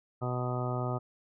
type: harmonic tone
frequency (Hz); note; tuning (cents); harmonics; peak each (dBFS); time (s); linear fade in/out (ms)
124.5; B2; +14; 1 / 2 / 3 / 4 / 5 / 6 / 7 / 8 / 9 / 10; -32 / -40 / -39 / -43 / -39 / -41 / -45 / -47 / -50 / -40; 0.21-0.99; 20
effects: none